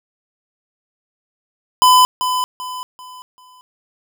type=tone with echo; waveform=square; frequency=1007 Hz; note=B5; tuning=33 cents sharp; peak=-8 dBFS; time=1.82-2.05 s; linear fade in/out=0 ms; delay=390 ms; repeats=4; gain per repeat=-9 dB; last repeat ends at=3.61 s; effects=none